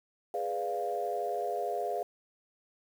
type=chord; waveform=sine; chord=G# diminished seventh; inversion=none; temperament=equal; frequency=415.3 / 493.9 / 587.3 / 698.5 Hz; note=G#4 / B4 / D5 / F5; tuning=0 / 0 / 0 / 0 cents; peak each=-36 / -37 / -38 / -33 dBFS; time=0.34-2.03 s; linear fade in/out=2 ms; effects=tanh soft clip ceiling -20 dBFS + 9-bit